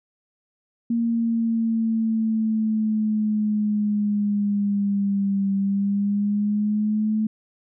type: exponential two-way sweep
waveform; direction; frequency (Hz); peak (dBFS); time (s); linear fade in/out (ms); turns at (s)
sine; down then up; 233.1 to 196 to 217.7; -19; 0.9-7.27; 5; 5.54
effects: none